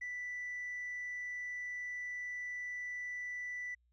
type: tone with tanh clipping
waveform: triangle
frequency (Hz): 1975.5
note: B6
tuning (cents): 0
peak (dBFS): -39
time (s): 0.01-3.75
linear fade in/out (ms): 10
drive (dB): 5
effects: added 60 Hz sine -70 dBFS peak until 3.92 s